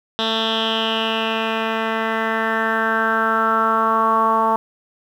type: tone with low-pass filter sweep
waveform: 10% pulse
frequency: 223.1 Hz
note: A3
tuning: 24 cents sharp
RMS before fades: -19 dBFS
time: 0.19-4.56 s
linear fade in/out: 0 ms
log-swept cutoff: 3700 to 1000 Hz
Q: 5.5
effects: 8-bit